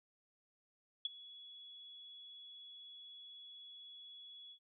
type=tone with ADSR envelope; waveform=sine; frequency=3379 Hz; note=G#7; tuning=29 cents sharp; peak=-32 dBFS; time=1.05-4.59 s; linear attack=3 ms; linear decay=21 ms; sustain=-20 dB; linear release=77 ms; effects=none